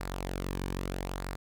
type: tone with flanger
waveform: sawtooth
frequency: 46.18 Hz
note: F#1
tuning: 3 cents flat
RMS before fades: -36 dBFS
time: 0-1.36 s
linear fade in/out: 10 ms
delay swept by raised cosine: 0.31 to 1.51 ms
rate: 0.78 Hz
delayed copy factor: -0.5
effects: none